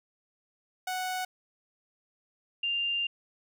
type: tone pair in turn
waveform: sawtooth / sine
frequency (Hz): 740 / 2794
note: F#5 / F7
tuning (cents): 0 / 0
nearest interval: octave + major seventh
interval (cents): 2300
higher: second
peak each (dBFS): -27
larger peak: neither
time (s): 0.87-1.25 / 2.63-3.07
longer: second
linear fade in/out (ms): 5
effects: none